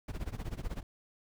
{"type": "noise with tremolo", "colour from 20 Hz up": "brown", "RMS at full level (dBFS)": -35, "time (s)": [0.08, 0.83], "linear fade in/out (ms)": 5, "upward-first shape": "sine", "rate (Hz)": 16, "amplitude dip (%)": 90, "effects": []}